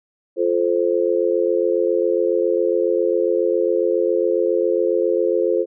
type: chord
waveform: sine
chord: F major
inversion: none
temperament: just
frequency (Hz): 349.2 / 436.5 / 523.8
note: F4 / A4 / C5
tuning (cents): 0 / -14 / +2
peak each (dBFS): -20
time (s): 0.36-5.66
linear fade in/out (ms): 50
effects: none